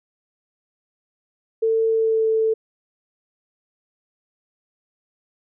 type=tone with pitch glide; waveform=sine; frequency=447.9 to 442.8 Hz; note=A4 to A4; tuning=+31 to +11 cents; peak=-16 dBFS; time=1.62-2.54 s; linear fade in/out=10 ms; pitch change=-20 cents; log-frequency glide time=1.9-2.26 s; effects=none